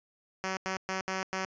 5% pulse tone bursts at uneven times, 189.3 Hz, F#3, 40 cents sharp, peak -20 dBFS, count 5, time 0.44-0.57 / 0.66-0.77 / 0.89-1.01 / 1.08-1.23 / 1.33-1.45 s, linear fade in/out 0 ms, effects resampled to 16000 Hz

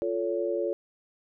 sine chord, F augmented, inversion none, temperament equal with one note detuned, 349.2 / 440 / 562.8 Hz, F4 / A4 / C#5, 0 / 0 / +26 cents, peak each -30 / -31 / -30 dBFS, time 0.02-0.73 s, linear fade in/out 0 ms, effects none

